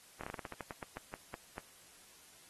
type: slowing click train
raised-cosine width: 0.5 ms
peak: -27 dBFS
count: 15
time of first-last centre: 0.21-1.581 s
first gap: 25 ms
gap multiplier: 1.19
effects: white hiss -60 dBFS RMS until 2.49 s + AAC 32 kbps